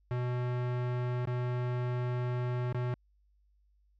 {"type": "tone with dropouts", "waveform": "square", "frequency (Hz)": 123.6, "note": "B2", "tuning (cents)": 2, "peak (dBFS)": -31, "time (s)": [0.11, 2.94], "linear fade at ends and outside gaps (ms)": 0, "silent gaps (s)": [[1.254, 1.273], [2.726, 2.746]], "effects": ["added 50 Hz sine -65 dBFS peak until 3.99 s", "low-pass 2000 Hz 12 dB/octave"]}